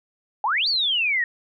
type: exponential two-way sweep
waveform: sine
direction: up then down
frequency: 784 to 4699 to 1830 Hz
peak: -19 dBFS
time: 0.44-1.24 s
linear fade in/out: 2 ms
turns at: 0.68 s
effects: none